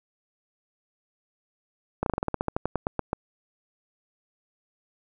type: slowing click train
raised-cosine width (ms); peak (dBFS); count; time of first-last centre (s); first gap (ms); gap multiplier
1; -11; 16; 2.03-3.131; 32; 1.11
effects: none